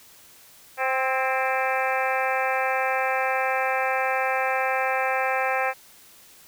harmonic tone with a mistuned harmonic, 261.6 Hz, C4, in tune, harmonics 2 / 3 / 4 / 5 / 6 / 7 / 8 / 9 / 10, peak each -28 / -26 / -32 / -32 / -31 / -32 / -35 / -31 / -36 dBFS, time 0.77-5.74 s, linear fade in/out 50 ms, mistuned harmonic 6, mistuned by +39 cents, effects white hiss -51 dBFS RMS until 6.47 s

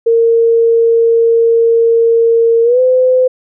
sine tone with pitch glide, 460.1 to 510.5 Hz, A#4 to C5, -23 to -43 cents, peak -6 dBFS, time 0.06-3.28 s, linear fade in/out 10 ms, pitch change +180 cents, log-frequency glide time 2.63-2.8 s, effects none

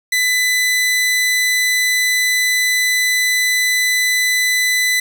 sawtooth tone, 2000 Hz, B6, 21 cents sharp, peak -10 dBFS, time 0.12-5 s, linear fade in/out 5 ms, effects none

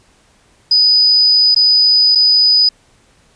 sine tone with dropouts, 4978 Hz, D#8, in tune, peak -7 dBFS, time 0.71-2.69 s, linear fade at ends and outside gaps 5 ms, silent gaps 1.547-1.561 / 2.151-2.155 s, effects pink hiss -52 dBFS RMS until 3.35 s + resampled to 22050 Hz

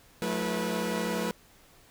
sawtooth tone cluster, 180 / 216.9 / 327.7 / 488.5 Hz, F#3 / A3 / E4 / B4, -47 / -25 / -10 / -19 cents, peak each -30 / -29 / -35 / -29 dBFS, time 0.22-1.31 s, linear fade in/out 0 ms, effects pink hiss -58 dBFS RMS until 1.9 s

